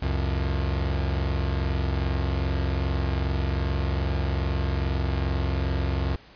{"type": "tone pair together", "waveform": "35% pulse", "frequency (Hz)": [67.12, 89.6], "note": ["C2", "F2"], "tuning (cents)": [45, 45], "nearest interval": "perfect fourth", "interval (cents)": 500, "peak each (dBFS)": [-23, -27], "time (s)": [0.02, 6.16], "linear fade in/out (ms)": 5, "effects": ["pink hiss -51 dBFS RMS until 6.35 s", "resampled to 11025 Hz"]}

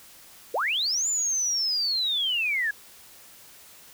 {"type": "linear two-way sweep", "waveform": "sine", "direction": "up then down", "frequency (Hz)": [390.8, 7170, 1645], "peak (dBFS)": -23, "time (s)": [0.54, 2.71], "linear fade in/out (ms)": 5, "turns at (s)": 1.08, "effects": ["white hiss -50 dBFS RMS until 3.93 s"]}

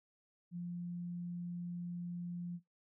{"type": "tone", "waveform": "sine", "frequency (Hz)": 174.61, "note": "F3", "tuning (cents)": 0, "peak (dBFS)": -39, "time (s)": [0.51, 2.6], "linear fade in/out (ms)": 50, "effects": ["noise-tail reverb RT60 0.2 s tail -20 dB re dry"]}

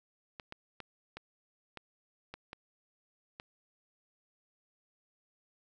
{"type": "clicks", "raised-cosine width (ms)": 0.3, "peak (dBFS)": -27, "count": 8, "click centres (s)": [0.398, 0.524, 0.803, 1.17, 1.773, 2.34, 2.531, 3.399], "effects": []}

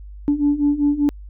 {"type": "beating tone pair", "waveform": "sine", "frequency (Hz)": [286.6, 291.7], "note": ["D4", "D4"], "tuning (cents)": [-42, -12], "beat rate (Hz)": 5.1, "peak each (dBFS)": [-19, -16], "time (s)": [0.28, 1.09], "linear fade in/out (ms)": 0, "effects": ["tanh soft clip ceiling -9 dBFS", "added 50 Hz sine -34 dBFS peak until 1.29 s"]}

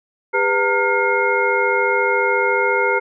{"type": "tone cluster", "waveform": "sine", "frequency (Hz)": [403.6, 497.8, 915, 1415, 2145], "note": ["G#4", "B4", "A#5", "F6", "C7"], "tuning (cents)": [-49, 14, -32, 22, 42], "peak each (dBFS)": -21, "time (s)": [0.33, 3], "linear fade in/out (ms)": 20, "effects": []}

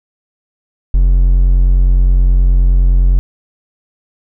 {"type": "tone", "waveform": "triangle", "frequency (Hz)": 44.85, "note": "F1", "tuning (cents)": 47, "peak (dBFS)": -4, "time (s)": [0.94, 3.19], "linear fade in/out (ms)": 0, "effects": []}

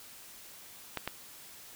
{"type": "clicks", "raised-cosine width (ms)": 0.3, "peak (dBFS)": -17, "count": 2, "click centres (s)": [0.973, 1.076], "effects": ["white hiss -51 dBFS RMS until 1.75 s"]}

